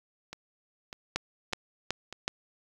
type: two click trains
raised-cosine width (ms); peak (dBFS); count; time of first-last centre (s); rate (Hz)
0.2; -23 / -11; 4 / 4; 0.33-2.126 / 1.16-2.279; 1.67 / 2.68
effects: 8-bit